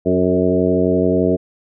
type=harmonic tone with a mistuned harmonic; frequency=91.6 Hz; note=F#2; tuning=17 cents flat; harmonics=1 / 2 / 3 / 4 / 5 / 6 / 7; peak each=-25 / -20 / -19 / -19 / -19 / -25 / -22 dBFS; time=0.05-1.37 s; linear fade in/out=20 ms; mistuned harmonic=5; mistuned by=-19 cents; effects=none